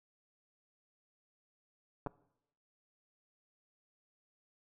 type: clicks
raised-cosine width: 1 ms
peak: -24 dBFS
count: 2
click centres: 2.063 / 2.07 s
effects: noise-tail reverb RT60 0.8 s tail -21 dB re dry